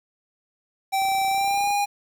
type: tone with pitch glide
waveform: square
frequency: 776 to 813.6 Hz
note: G5 to G#5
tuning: -18 to -36 cents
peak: -21 dBFS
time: 0.92-1.86 s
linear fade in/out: 20 ms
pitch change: +82 cents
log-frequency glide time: 1.29-1.68 s
type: click train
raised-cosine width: 1 ms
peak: -29 dBFS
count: 22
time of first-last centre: 1.02-1.706 s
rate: 30.6 Hz
effects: 9-bit